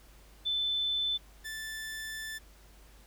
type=tone pair in turn; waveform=sine / sawtooth; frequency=3520 / 1760 Hz; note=A7 / A6; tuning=0 / 0 cents; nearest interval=octave; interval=1200 cents; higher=first; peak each=-28 / -34 dBFS; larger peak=first; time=0.45-1.18 / 1.44-2.39 s; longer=second; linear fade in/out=20 ms; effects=added 50 Hz sine -55 dBFS peak until 3.06 s + pink hiss -60 dBFS RMS until 3.06 s